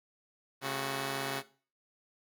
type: tone cluster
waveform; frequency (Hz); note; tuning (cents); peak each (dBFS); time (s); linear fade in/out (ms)
5% pulse; 136.4 / 218.1 / 370.5; C#3 / A3 / F#4; -28 / -15 / +2; -24 / -33 / -27; 0.61-1.43; 50
effects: noise-tail reverb RT60 0.4 s tail -18 dB re dry